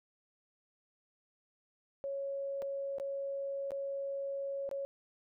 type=tone with dropouts; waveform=sine; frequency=553 Hz; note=C#5; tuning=4 cents flat; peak=-35 dBFS; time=2.04-4.85 s; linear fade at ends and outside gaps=0 ms; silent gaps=2.62-2.624 / 2.984-2.999 / 3.707-3.718 / 4.691-4.713 s; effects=none